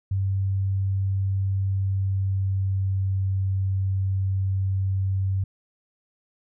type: tone with pitch glide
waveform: sine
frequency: 96.9 to 96.01 Hz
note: G2 to G2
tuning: -20 to -35 cents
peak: -21 dBFS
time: 0.11-5.44 s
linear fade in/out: 5 ms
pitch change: -15 cents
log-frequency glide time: 1.64-3.27 s
effects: none